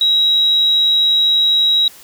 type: tone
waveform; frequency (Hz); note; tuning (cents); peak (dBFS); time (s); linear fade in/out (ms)
sine; 3848; B7; -46; -10; 0.01-1.88; 2
effects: white hiss -41 dBFS RMS until 2.03 s